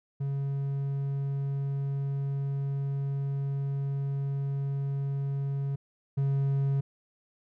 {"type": "tone pair in turn", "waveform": "triangle", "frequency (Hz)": [138.7, 138], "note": ["C#3", "C#3"], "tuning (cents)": [1, -7], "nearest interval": "unison", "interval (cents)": 8, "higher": "first", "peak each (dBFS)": [-26, -22], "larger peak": "second", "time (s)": [[0.2, 5.76], [6.17, 6.81]], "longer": "first", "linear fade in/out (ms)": 10, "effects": []}